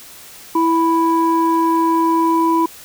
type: tone pair together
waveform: sine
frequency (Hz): 329.6 / 988.3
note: E4 / B5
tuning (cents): 0 / +1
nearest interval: octave + perfect fifth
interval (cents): 1901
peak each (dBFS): -14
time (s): 0.55-2.66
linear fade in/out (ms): 5
effects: tanh soft clip ceiling -6 dBFS + white hiss -39 dBFS RMS until 2.84 s